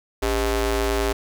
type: ring-modulated tone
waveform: sawtooth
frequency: 227 Hz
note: A#3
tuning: 46 cents flat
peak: -13 dBFS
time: 0.22-1.13 s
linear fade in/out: 10 ms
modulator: 173 Hz
effects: none